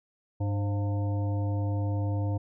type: harmonic tone with a mistuned harmonic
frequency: 100.3 Hz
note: G2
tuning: 40 cents sharp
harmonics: 1 / 3 / 5 / 7 / 9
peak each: -26 / -36 / -40 / -43 / -45 dBFS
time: 0.4-2.38 s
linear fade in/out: 10 ms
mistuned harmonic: 5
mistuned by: +76 cents
effects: none